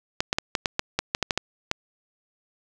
clicks, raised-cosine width 0.2 ms, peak -5 dBFS, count 12, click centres 0.205 / 0.329 / 0.385 / 0.552 / 0.658 / 0.794 / 0.99 / 1.149 / 1.227 / 1.308 / 1.376 / 1.714 s, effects none

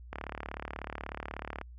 click train, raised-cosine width 0.5 ms, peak -22 dBFS, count 55, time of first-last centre 0.13-1.614 s, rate 36.4 Hz, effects added 60 Hz sine -46 dBFS peak until 1.78 s

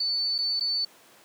sine tone with dropouts, 4496 Hz, C#8, 24 cents sharp, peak -24 dBFS, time 0-0.85 s, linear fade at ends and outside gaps 5 ms, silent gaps 0.382-0.386 / 0.598-0.607 s, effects pink hiss -54 dBFS RMS until 1.24 s + high-pass 300 Hz 12 dB/octave

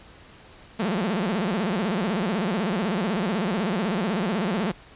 sawtooth tone with vibrato, 198.3 Hz, G3, 20 cents sharp, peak -19 dBFS, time 0.79-4.72 s, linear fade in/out 10 ms, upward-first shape sine, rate 16 Hz, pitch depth 260 cents each way, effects pink hiss -49 dBFS RMS until 4.95 s + resampled to 8000 Hz

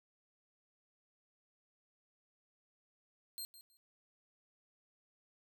15% pulse tone with echo, 4186 Hz, C8, in tune, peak -35 dBFS, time 3.38-3.45 s, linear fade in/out 0 ms, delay 160 ms, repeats 2, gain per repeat -14 dB, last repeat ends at 3.77 s, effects none

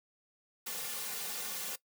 white noise with comb filter, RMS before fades -39 dBFS, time 0.66-1.76 s, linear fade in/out 10 ms, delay 3.1 ms, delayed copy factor -1, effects noise-tail reverb RT60 0.1 s tail -19 dB re dry + high-pass 200 Hz 12 dB/octave

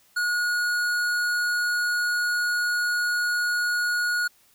sine tone with tanh clipping, 1447 Hz, F#6, 39 cents flat, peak -24 dBFS, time 0.16-4.28 s, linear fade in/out 10 ms, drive 16 dB, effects white hiss -60 dBFS RMS until 4.54 s

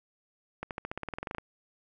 accelerating click train, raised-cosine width 0.5 ms, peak -20 dBFS, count 15, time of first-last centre 0.63-1.383 s, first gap 78 ms, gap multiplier 0.94, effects none

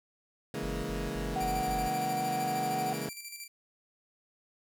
20% pulse chord, A# half-diminished seventh, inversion first, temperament equal, 138.59 / 164.81 / 207.7 / 233.1 Hz, C#3 / E3 / G#3 / A#3, 0 / 0 / 0 / 0 cents, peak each -35 dBFS, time 0.54-3.09 s, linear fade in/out 2 ms
sine tone bursts, 47.53 Hz, F#1, 47 cents sharp, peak -36 dBFS, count 5, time 0.62-1.888 s, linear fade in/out 20 ms, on 220 ms, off 42 ms
sine tone with vibrato, 748 Hz, F#5, 19 cents sharp, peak -30 dBFS, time 1.36-2.93 s, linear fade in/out 0 ms, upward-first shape square, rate 5.9 Hz, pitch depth 10 cents each way
10% pulse tone with tremolo, 2351 Hz, D7, 1 cent sharp, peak -31 dBFS, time 1.4-3.48 s, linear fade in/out 10 ms, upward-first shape square, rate 13 Hz, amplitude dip 50%
effects none

